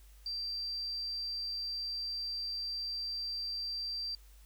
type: tone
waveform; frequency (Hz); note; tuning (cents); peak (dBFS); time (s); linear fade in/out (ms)
sine; 4699; D8; 0; -35; 0.26-4.15; 2
effects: added 50 Hz sine -54 dBFS peak until 4.45 s + white hiss -65 dBFS RMS until 4.45 s